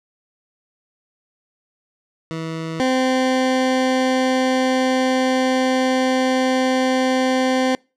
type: tone pair in turn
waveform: 20% pulse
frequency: 162.1 / 258.7 Hz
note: E3 / C4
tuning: -29 / -19 cents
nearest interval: minor sixth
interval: 810 cents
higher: second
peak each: -20 / -11 dBFS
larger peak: second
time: 2.31-2.8 / 2.8-7.75 s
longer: second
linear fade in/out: 0 ms
effects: noise-tail reverb RT60 0.3 s tail -26 dB re dry + low-pass 6000 Hz 12 dB/octave